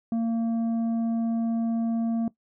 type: tone with tanh clipping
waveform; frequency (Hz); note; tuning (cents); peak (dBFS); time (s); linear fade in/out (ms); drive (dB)
triangle; 228.9; A#3; -31; -24; 0.12-2.28; 2; 10
effects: noise-tail reverb RT60 0.1 s tail -18 dB re dry